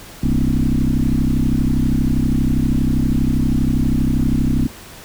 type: tone with frequency modulation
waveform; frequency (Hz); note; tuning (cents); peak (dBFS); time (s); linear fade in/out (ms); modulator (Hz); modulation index
sine; 138.59; C#3; 0; -13; 0.23-4.67; 5; 32.5; 4.5
effects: pink hiss -38 dBFS RMS until 5.04 s